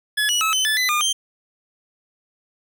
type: tone with pitch steps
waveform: 25% pulse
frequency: 1702 / 2925 / 1296 / 3046 / 1739 / 2008 / 1211 / 3149 Hz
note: G#6 / F#7 / E6 / F#7 / A6 / B6 / D#6 / G7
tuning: +42 / -21 / -30 / +50 / -21 / +28 / -47 / +7 cents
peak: -14 dBFS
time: 0.17-1.13 s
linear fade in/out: 10 ms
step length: 120 ms
effects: none